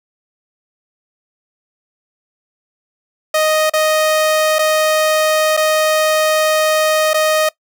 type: tone with dropouts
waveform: sawtooth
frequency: 622.3 Hz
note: D#5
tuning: in tune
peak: -8 dBFS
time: 3.34-7.49 s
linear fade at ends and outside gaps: 5 ms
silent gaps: 3.698-3.735 / 4.586-4.59 / 5.568-5.573 / 7.134-7.142 s
effects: noise-tail reverb RT60 0.1 s tail -21 dB re dry